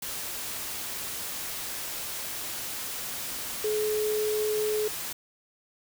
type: tone in noise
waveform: sine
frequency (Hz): 426.5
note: G#4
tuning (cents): +46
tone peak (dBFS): -25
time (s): 3.64-4.88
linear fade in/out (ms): 5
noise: white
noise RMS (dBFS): -35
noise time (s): 0.02-5.13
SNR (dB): +7
effects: none